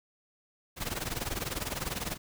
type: noise with tremolo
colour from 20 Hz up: pink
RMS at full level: -31 dBFS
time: 0.76-2.18 s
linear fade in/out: 50 ms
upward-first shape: triangle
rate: 20 Hz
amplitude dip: 90%
effects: none